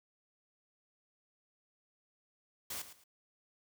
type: noise with echo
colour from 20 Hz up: white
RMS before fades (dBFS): -41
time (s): 2.7-2.82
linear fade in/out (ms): 5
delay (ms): 110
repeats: 2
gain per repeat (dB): -12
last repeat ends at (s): 3.04
effects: none